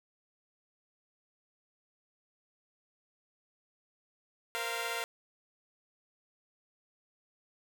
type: chord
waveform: 10% pulse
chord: Bb suspended second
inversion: none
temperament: equal with one note detuned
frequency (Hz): 466.2 / 523.3 / 691.2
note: Bb4 / C5 / F5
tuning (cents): 0 / 0 / -18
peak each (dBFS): -29 / -33 / -29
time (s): 4.55-5.04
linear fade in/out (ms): 0
effects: none